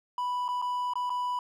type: tone with dropouts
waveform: triangle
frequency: 987.8 Hz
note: B5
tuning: in tune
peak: -26 dBFS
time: 0.18-1.39 s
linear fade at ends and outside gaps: 2 ms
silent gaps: 0.481-0.487 / 0.617-0.623 / 0.936-0.955 / 1.096-1.102 s
effects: none